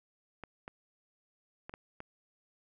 clicks, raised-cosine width 0.5 ms, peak -28 dBFS, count 5, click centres 0.437 / 0.679 / 1.695 / 1.739 / 2.004 s, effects none

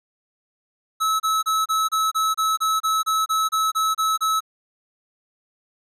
square tone bursts, 1297 Hz, E6, 28 cents flat, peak -19 dBFS, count 15, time 1-4.406 s, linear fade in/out 20 ms, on 200 ms, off 29 ms, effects resampled to 32000 Hz

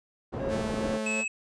white low-pass noise, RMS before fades -34 dBFS, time 0.32-0.98 s, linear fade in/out 20 ms, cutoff 490 Hz, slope 12 dB/octave
triangle tone with tremolo, 544 Hz, C#5, 33 cents flat, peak -28 dBFS, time 0.4-1.21 s, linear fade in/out 2 ms, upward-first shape sine, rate 2.5 Hz, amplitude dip 65%
sawtooth tone with vibrato, 218.6 Hz, A3, 11 cents flat, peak -27 dBFS, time 0.48-1.25 s, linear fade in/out 50 ms, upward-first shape sine, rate 3 Hz, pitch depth 10 cents each way
square tone, 2587 Hz, E7, 33 cents flat, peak -29 dBFS, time 1.06-1.28 s, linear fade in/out 5 ms
effects resampled to 22050 Hz

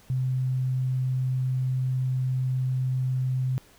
sine tone, 129.1 Hz, C3, 23 cents flat, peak -23 dBFS, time 0.1-3.58 s, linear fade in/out 0 ms, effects pink hiss -56 dBFS RMS until 3.78 s

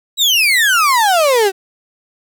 35% pulse exponential sweep, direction down, 3951 to 369.5 Hz, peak -8 dBFS, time 0.17-1.52 s, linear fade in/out 50 ms, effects none

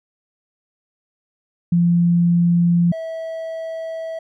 sine / triangle tone pair in turn, 172.4 / 650.9 Hz, F3 / E5, -22 / -22 cents, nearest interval octave + major seventh, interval 2300 cents, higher second, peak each -12 / -23 dBFS, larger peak first, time 1.72-2.92 / 2.92-4.19 s, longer second, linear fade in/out 5 ms, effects none

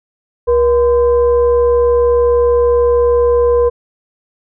sine tone with frequency modulation, 479.7 Hz, A#4, 50 cents sharp, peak -8 dBFS, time 0.47-3.7 s, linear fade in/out 20 ms, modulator 546 Hz, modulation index 0.43, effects none

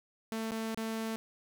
sawtooth tone with dropouts, 223 Hz, A3, 23 cents sharp, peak -30 dBFS, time 0.32-1.16 s, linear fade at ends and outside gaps 0 ms, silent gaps 0.51-0.519 / 0.746-0.775 s, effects none

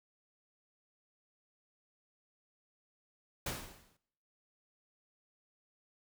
pink noise with exponential decay, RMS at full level -35 dBFS, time 3.46-3.97 s, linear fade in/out 5 ms, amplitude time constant 110 ms, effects noise-tail reverb RT60 0.8 s tail -22 dB re dry

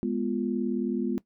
sine chord, F diminished, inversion first, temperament equal, 207.7 / 246.9 / 349.2 Hz, Ab3 / Cb4 / F4, 0 / 0 / 0 cents, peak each -30 / -29 / -31 dBFS, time 0.03-1.18 s, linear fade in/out 0 ms, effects noise-tail reverb RT60 0.1 s tail -18 dB re dry

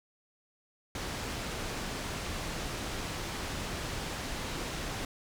pink low-pass noise, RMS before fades -37 dBFS, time 0.95-5.05 s, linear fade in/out 2 ms, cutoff 7500 Hz, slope 12 dB/octave, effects none

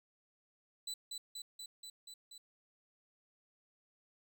30% pulse tone with echo, 3983 Hz, B7, 14 cents sharp, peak -37 dBFS, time 0.87-0.94 s, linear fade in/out 5 ms, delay 240 ms, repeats 6, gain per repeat -2 dB, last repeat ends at 2.38 s, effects 13-bit

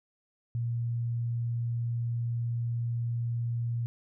sine tone, 117.9 Hz, A#2, 20 cents sharp, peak -28 dBFS, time 0.55-3.86 s, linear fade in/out 0 ms, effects none

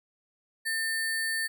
sine tone with sample-and-hold, 1800 Hz, A6, 39 cents sharp, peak -27 dBFS, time 0.65-1.48 s, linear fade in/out 20 ms, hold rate 6300 Hz, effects none

